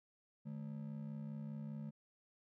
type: ring-modulated tone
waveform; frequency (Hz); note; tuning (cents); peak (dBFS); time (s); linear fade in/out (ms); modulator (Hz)
triangle; 182.3; F#3; -25; -38; 0.45-1.91; 20; 32.5
effects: none